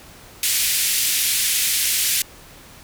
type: band-pass noise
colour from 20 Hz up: white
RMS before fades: -20 dBFS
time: 0.43-2.22 s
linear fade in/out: 2 ms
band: 2000 to 14000 Hz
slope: 24 dB/octave
effects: pink hiss -44 dBFS RMS until 2.83 s